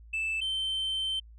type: tone pair in turn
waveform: sine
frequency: 2637 / 3100 Hz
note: E7 / G7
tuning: 0 / -20 cents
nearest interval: minor third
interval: 280 cents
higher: second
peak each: -26 dBFS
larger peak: neither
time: 0.13-0.41 / 0.41-1.2 s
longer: second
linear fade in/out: 10 ms
effects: tanh soft clip ceiling -27 dBFS + added 56 Hz sine -48 dBFS peak until 1.38 s